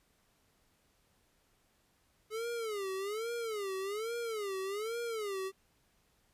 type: tone with vibrato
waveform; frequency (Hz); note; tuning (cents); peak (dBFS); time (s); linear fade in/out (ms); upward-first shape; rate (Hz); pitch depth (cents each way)
square; 423.9; G#4; +35; -36; 2.3-5.52; 50; sine; 1.2; 190
effects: pink hiss -72 dBFS RMS until 6.33 s + resampled to 32000 Hz